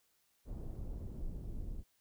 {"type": "noise with low-pass filter sweep", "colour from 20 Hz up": "brown", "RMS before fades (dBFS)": -42, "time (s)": [0.45, 1.84], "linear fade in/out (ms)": 50, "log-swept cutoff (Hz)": [590, 330], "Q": 0.8, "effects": ["white hiss -75 dBFS RMS until 2 s"]}